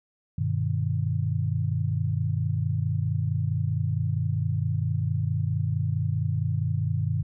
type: chord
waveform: sine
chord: G augmented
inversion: none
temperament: just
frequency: 98 / 122.5 / 153.12 Hz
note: G2 / B2 / D#3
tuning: 0 / -14 / -27 cents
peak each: -27 / -28 / -28 dBFS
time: 0.38-7.23 s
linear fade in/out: 5 ms
effects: none